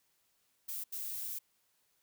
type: noise bursts at uneven times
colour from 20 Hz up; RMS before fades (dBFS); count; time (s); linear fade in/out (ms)
violet; -40; 2; 0.68-0.84 / 0.92-1.39; 10
effects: white hiss -75 dBFS RMS until 2.02 s